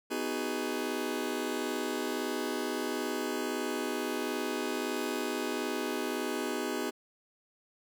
sawtooth chord, G# minor seventh, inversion first, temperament just, 249.2 / 311.5 / 373.8 / 415.3 Hz, B3 / D#4 / F#4 / G#4, +16 / +2 / +18 / 0 cents, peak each -33 dBFS, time 0.1-6.91 s, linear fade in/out 20 ms, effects none

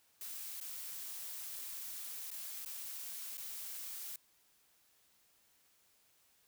blue noise with dropouts, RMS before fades -45 dBFS, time 0.21-4.16 s, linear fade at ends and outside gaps 2 ms, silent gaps 0.602-0.611 / 2.305-2.313 / 2.649-2.659 / 3.372-3.378 s, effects white hiss -71 dBFS RMS until 6.47 s

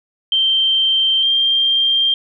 sine tone pair in turn, 3136 / 3182 Hz, G7 / G7, 0 / +25 cents, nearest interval unison, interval 25 cents, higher second, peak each -12 dBFS, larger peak neither, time 0.32-1.23 / 1.23-2.14 s, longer neither, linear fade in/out 2 ms, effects none

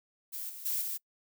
violet noise with level steps, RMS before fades -39 / -45 / -32 / -36 dBFS, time 0.32-0.98 s, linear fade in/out 20 ms, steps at 0.49 / 0.65 / 0.81 s, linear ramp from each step 10 ms, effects noise-tail reverb RT60 0.1 s tail -25 dB re dry

